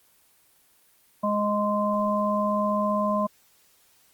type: harmonic tone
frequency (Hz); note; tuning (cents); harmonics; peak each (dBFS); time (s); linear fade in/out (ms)
207.7; G#3; 0; 1 / 3 / 5; -26 / -26 / -26; 1.23-3.27; 10
effects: white hiss -61 dBFS RMS until 4.13 s + Opus 24 kbps